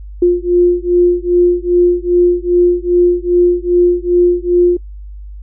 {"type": "beating tone pair", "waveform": "sine", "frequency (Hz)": [351.5, 354], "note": ["F4", "F4"], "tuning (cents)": [11, 23], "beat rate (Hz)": 2.5, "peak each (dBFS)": -11, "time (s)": [0.22, 4.77], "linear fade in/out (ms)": 5, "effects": ["noise-tail reverb RT60 0.1 s tail -23 dB re dry", "added 50 Hz sine -27 dBFS peak until 5.42 s"]}